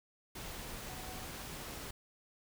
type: tone in noise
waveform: sine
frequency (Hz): 745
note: F#5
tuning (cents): +12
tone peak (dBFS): -53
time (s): 0.89-1.25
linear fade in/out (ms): 5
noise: pink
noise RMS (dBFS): -45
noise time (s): 0.35-1.91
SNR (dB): -11
effects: none